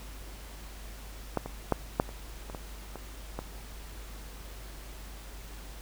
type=clicks; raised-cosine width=1 ms; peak=-13 / -23 / -10 / -9 / -28 / -26 / -24 / -25 / -20 dBFS; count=9; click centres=1.373 / 1.46 / 1.723 / 1.999 / 2.091 / 2.499 / 2.548 / 2.957 / 3.39 s; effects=added 50 Hz sine -43 dBFS peak until 5.81 s + pink hiss -49 dBFS RMS until 5.81 s